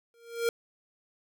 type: tone with exponential growth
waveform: square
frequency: 466.2 Hz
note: A#4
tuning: in tune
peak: -23 dBFS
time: 0.14-0.49 s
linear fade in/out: 1 ms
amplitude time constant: 74 ms
effects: none